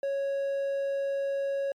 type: tone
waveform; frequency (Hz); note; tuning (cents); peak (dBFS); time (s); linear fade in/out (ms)
triangle; 553; C#5; -4; -25; 0.03-1.72; 2
effects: MP3 96 kbps